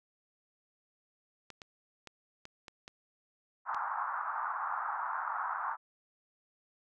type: clicks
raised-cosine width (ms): 0.2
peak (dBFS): -29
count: 7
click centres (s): 1.503 / 1.618 / 2.073 / 2.454 / 2.682 / 2.879 / 3.746
type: band-pass noise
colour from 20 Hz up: white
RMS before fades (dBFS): -36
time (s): 3.65-5.77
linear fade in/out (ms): 50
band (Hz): 810 to 1400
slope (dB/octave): 48
effects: none